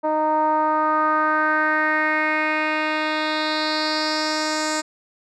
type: tone with low-pass filter sweep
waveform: 10% pulse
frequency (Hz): 308.9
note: D#4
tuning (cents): -12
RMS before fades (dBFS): -21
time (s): 0.03-4.82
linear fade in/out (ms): 20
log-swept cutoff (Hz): 780 to 7100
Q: 3.6
effects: none